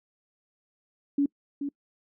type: tone with echo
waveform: sine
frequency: 283.2 Hz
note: C#4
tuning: 37 cents sharp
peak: -20 dBFS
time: 1.18-1.26 s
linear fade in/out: 5 ms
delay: 430 ms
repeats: 1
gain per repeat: -8 dB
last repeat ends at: 1.69 s
effects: noise-tail reverb RT60 0.1 s tail -25 dB re dry